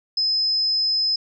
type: tone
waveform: sine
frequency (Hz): 5100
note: D#8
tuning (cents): +42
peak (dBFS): -18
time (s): 0.17-1.16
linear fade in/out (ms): 5
effects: none